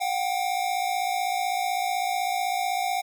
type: tone pair together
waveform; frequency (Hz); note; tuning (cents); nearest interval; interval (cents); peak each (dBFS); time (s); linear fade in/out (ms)
square; 722.1 / 778; F#5 / G5; -42 / -13; minor second; 129; -28; 0-3.02; 20
effects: none